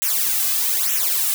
blue noise with flanger, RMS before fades -20 dBFS, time 0.02-1.34 s, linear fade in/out 0 ms, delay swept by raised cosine 0.21 to 2.21 ms, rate 1.1 Hz, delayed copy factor -0.9, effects none

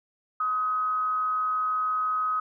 sine tone with amplitude modulation, 1263 Hz, D#6, 26 cents sharp, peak -22 dBFS, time 0.4-2.4 s, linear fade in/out 5 ms, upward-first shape sine, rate 226 Hz, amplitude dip 35%, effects none

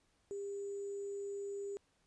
sine tone with sample-and-hold, 400.5 Hz, G4, 37 cents sharp, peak -39 dBFS, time 0.31-1.77 s, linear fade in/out 0 ms, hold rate 7350 Hz, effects pink hiss -75 dBFS RMS until 2.06 s + resampled to 22050 Hz

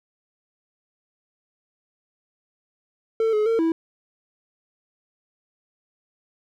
triangle tone with pitch steps, 447.9 / 424.9 / 455 / 327.3 Hz, A4 / G#4 / A#4 / E4, +31 / +40 / -42 / -12 cents, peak -16 dBFS, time 3.2-3.72 s, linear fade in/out 2 ms, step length 130 ms, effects none

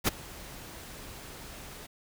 pink noise with ADSR envelope, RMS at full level -23 dBFS, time 0.04-1.87 s, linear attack 39 ms, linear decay 14 ms, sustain -22 dB, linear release 15 ms, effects none

